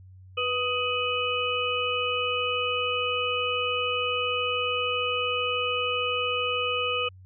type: tone cluster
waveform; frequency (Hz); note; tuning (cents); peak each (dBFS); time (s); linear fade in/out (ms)
sine; 492.7 / 1251 / 2523 / 2968; B4 / D#6 / D#7 / F#7; -4 / +9 / +23 / +5; -30; 0.37-7.09; 10
effects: added 93 Hz sine -46 dBFS peak until 7.25 s